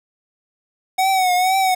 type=tone with vibrato; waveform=square; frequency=745 Hz; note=F#5; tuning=12 cents sharp; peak=-15 dBFS; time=0.98-1.75 s; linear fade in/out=10 ms; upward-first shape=triangle; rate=2.1 Hz; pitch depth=73 cents each way; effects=7-bit